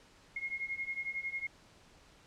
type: beating tone pair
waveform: sine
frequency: 2145 / 2156 Hz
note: C7 / C#7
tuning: +42 / -49 cents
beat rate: 11 Hz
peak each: -40 / -38 dBFS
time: 0.36-1.47 s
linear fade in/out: 5 ms
effects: pink hiss -61 dBFS RMS until 2.26 s + low-pass 7000 Hz 12 dB/octave